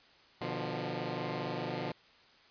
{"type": "chord", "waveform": "10% pulse", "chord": "B diminished", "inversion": "none", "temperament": "equal with one note detuned", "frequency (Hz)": [123.47, 149.83, 174.61], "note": ["B2", "D3", "F3"], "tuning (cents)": [0, 35, 0], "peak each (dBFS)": -31, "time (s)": [0.41, 1.92], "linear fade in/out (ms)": 5, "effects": ["white hiss -61 dBFS RMS until 2.5 s", "resampled to 11025 Hz"]}